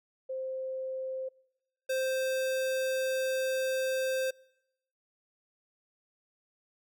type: tone pair in turn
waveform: sine / square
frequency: 523.3 / 523.3 Hz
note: C5 / C5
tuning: 0 / 0 cents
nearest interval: unison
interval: 0 cents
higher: neither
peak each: -33 / -29 dBFS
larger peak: second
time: 0.29-1.29 / 1.89-4.31 s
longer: second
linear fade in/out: 10 ms
effects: noise-tail reverb RT60 0.9 s tail -26 dB re dry